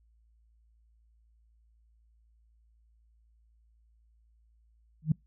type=tone with exponential growth; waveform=sine; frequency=155.56 Hz; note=D#3; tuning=in tune; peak=-17 dBFS; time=5.02-5.12 s; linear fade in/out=5 ms; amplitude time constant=20 ms; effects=noise-tail reverb RT60 0.2 s tail -26 dB re dry + added 56 Hz sine -62 dBFS peak until 5.26 s